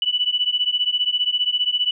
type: beating tone pair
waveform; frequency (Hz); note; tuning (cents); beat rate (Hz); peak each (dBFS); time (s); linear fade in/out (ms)
sine; 2958 / 2973; F#7 / F#7; -1 / +8; 15; -21; 0.02-1.91; 2
effects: none